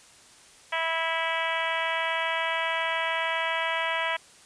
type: harmonic tone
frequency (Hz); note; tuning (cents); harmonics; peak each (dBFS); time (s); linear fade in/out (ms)
327.2; E4; -13; 2 / 3 / 4 / 5 / 6 / 7 / 8 / 9 / 10; -33 / -31 / -36 / -34 / -32 / -34 / -37 / -38 / -38; 0.72-4.17; 10
effects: white hiss -53 dBFS RMS until 4.45 s + resampled to 22050 Hz